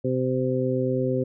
harmonic tone, 128.8 Hz, C3, 27 cents flat, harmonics 1 / 2 / 3 / 4, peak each -27 / -27 / -27 / -27 dBFS, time 0.04-1.24 s, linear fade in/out 10 ms, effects none

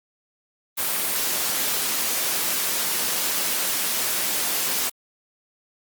white high-pass noise, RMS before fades -24 dBFS, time 0.77-4.9 s, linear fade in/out 20 ms, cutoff 180 Hz, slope 12 dB/octave, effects Opus 32 kbps

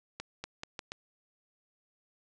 accelerating click train, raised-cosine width 0.2 ms, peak -21 dBFS, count 5, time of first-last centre 0.2-0.919 s, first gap 240 ms, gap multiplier 0.81, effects resampled to 22050 Hz

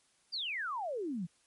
sine exponential sweep, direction down, 4920 to 157.5 Hz, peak -34 dBFS, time 0.32-1.27 s, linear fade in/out 20 ms, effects white hiss -70 dBFS RMS until 1.46 s + MP3 48 kbps

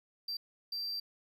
triangle tone bursts at uneven times, 4699 Hz, D8, in tune, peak -34 dBFS, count 2, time 0.28-0.37 / 0.72-1 s, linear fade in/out 5 ms, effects 12-bit

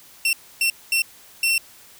sawtooth tone bursts at uneven times, 2709 Hz, E7, 47 cents sharp, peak -14 dBFS, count 4, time 0.25-0.33 / 0.61-0.7 / 0.92-1.02 / 1.43-1.58 s, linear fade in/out 2 ms, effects white hiss -48 dBFS RMS until 1.99 s

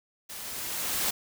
white noise with level ramp, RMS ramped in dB -41 to -27 dBFS, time 0.29-1.11 s, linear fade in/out 10 ms, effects none

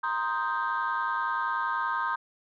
sine chord, C minor seventh, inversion third, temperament equal with one note detuned, 936.1 / 1046.5 / 1244.5 / 1568 Hz, Bb5 / C6 / Eb6 / G6, +7 / 0 / 0 / 0 cents, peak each -31 dBFS, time 0.03-2.16 s, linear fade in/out 10 ms, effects tanh soft clip ceiling -20 dBFS

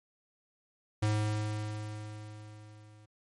square tone with level ramp, 106.4 Hz, G#2, 42 cents sharp, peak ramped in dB -26 to -55 dBFS, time 1.02-3.06 s, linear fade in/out 10 ms, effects MP3 48 kbps

